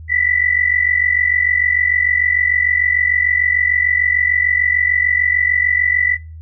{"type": "tone pair together", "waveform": "sine", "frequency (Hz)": [1949, 1995.7], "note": ["B6", "B6"], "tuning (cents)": [-23, 18], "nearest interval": "unison", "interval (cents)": 41, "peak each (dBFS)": [-16, -15], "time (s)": [0.08, 6.18], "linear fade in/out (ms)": 50, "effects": ["noise-tail reverb RT60 0.3 s tail -24 dB re dry", "added 80 Hz sine -31 dBFS peak until 6.41 s"]}